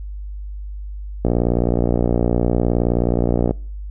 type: click train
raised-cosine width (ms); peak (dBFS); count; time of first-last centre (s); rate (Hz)
2; -4; 135; 1.25-3.51; 59.3
effects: noise-tail reverb RT60 0.5 s tail -26 dB re dry + added 50 Hz sine -27 dBFS peak until 3.9 s